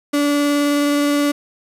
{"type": "tone with vibrato", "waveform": "35% pulse", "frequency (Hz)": 289.1, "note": "D4", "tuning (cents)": -27, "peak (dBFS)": -13, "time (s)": [0.13, 1.32], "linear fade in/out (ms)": 10, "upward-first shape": "sine", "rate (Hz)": 19, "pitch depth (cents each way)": 8, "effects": ["resampled to 32000 Hz", "7-bit"]}